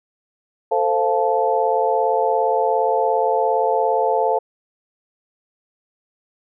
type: tone cluster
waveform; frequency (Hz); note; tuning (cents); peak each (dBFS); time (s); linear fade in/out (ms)
sine; 444.7 / 522 / 696 / 872; A4 / C5 / F5 / A5; +18 / -4 / -6 / -16; -21; 0.71-4.39; 10
effects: none